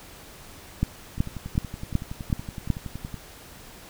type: two click trains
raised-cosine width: 5 ms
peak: -9 / -21 dBFS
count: 6 / 22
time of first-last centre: 0.83-2.703 / 1.18-3.143 s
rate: 2.67 / 10.7 Hz
effects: pink hiss -46 dBFS RMS until 3.89 s